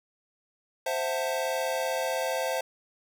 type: chord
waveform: square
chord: F# half-diminished seventh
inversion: second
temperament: equal with one note detuned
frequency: 523.3 / 659.3 / 740 / 890.7 Hz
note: C5 / E5 / F#5 / A5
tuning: 0 / 0 / 0 / +21 cents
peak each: -31 / -33 / -37 / -36 dBFS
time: 0.86-2.61 s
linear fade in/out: 5 ms
effects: none